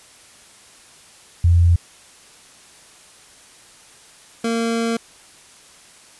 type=tone pair in turn; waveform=sine / 25% pulse; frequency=85.9 / 229.8 Hz; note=F2 / A#3; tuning=-28 / -25 cents; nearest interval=octave + perfect fourth; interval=1703 cents; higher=second; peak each=-10 / -15 dBFS; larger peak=first; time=1.44-1.76 / 4.44-4.97 s; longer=second; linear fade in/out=5 ms; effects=white hiss -47 dBFS RMS until 6.19 s + resampled to 24000 Hz